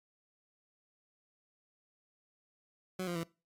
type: tone with pitch steps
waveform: 20% pulse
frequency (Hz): 185.3 / 174.4 / 166.7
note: F#3 / F3 / E3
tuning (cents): +3 / -2 / +20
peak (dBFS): -30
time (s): 2.99-3.236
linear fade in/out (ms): 5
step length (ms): 82
effects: noise-tail reverb RT60 0.3 s tail -22 dB re dry + AAC 48 kbps